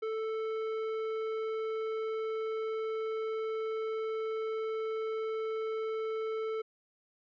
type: tone with tanh clipping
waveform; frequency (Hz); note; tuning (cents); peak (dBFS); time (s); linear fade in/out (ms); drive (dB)
sine; 440.8; A4; +3; -34; 0.02-6.62; 10; 12
effects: none